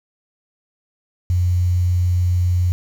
sine tone, 89.3 Hz, F2, 39 cents sharp, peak -14 dBFS, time 1.3-2.72 s, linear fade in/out 0 ms, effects 7-bit

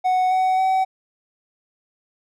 triangle tone with pitch steps, 740 / 749 / 758.2 Hz, F#5 / F#5 / F#5, 0 / +21 / +42 cents, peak -14 dBFS, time 0.04-0.85 s, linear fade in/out 20 ms, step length 270 ms, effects none

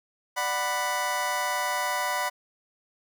25% pulse chord, B minor, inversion first, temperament just, 592.7 / 740.8 / 987.8 Hz, D5 / F#5 / B5, +16 / +2 / 0 cents, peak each -30 / -28 / -24 dBFS, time 0.36-2.3 s, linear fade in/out 20 ms, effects none

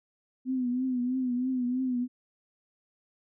sine tone with vibrato, 252.4 Hz, B3, 38 cents sharp, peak -26 dBFS, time 0.45-2.08 s, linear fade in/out 50 ms, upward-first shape triangle, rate 3.1 Hz, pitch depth 74 cents each way, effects none

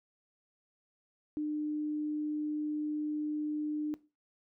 sine tone, 301.3 Hz, D4, 44 cents sharp, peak -31 dBFS, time 1.37-3.94 s, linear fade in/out 0 ms, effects noise-tail reverb RT60 0.3 s tail -19 dB re dry

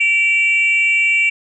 sine tone pair together, 2320 / 2752 Hz, D7 / F7, -22 / -26 cents, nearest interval minor third, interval 296 cents, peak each -12 / -16 dBFS, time 0-1.3 s, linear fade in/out 10 ms, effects tanh soft clip ceiling -6 dBFS

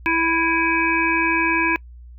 harmonic tone with a mistuned harmonic, 329.6 Hz, E4, in tune, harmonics 1 / 3 / 5 / 7 / 8, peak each -23 / -23 / -23 / -23 / -23 dBFS, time 0.06-1.76 s, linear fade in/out 0 ms, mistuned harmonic 8, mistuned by -74 cents, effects noise-tail reverb RT60 0.1 s tail -25 dB re dry + added 60 Hz sine -38 dBFS peak until 2.18 s

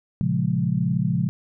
sine chord, Bb minor seventh, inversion none, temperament equal with one note detuned, 116.54 / 137.79 / 174.61 / 207.7 Hz, Bb2 / Db3 / F3 / Ab3, 0 / -10 / 0 / 0 cents, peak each -27 / -24 / -23 / -28 dBFS, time 0.21-1.29 s, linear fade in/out 0 ms, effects none

